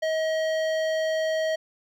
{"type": "tone with hard clipping", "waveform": "sine", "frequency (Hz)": 635, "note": "D#5", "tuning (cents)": 35, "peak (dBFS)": -25, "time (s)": [0.02, 1.56], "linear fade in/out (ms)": 10, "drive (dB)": 14, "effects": []}